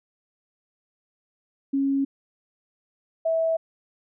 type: tone pair in turn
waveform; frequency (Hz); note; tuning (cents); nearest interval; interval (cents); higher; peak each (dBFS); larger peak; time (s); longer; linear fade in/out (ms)
sine; 274.7 / 652; C#4 / E5; -16 / -19; octave + minor third; 1497; second; -20; neither; 1.73-2.05 / 3.25-3.57; neither; 10
effects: none